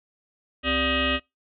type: tone with frequency modulation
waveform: sine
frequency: 1568 Hz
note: G6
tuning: in tune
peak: -20 dBFS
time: 0.63-1.2 s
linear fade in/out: 50 ms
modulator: 327 Hz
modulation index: 5.1
effects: noise-tail reverb RT60 0.2 s tail -24 dB re dry + MP3 64 kbps